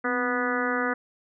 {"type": "harmonic tone with a mistuned harmonic", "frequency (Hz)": 245.8, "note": "B3", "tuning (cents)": -8, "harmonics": [1, 2, 3, 4, 5, 6, 7, 8], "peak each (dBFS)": [-30, -30, -35, -36, -31, -30, -33, -35], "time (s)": [0.04, 0.94], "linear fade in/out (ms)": 10, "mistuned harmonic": 1, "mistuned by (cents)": 64, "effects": []}